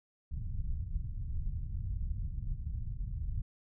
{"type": "low-pass noise", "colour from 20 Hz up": "pink", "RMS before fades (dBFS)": -36, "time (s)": [0.31, 3.42], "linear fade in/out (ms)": 5, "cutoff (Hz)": 120, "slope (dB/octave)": 24, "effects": []}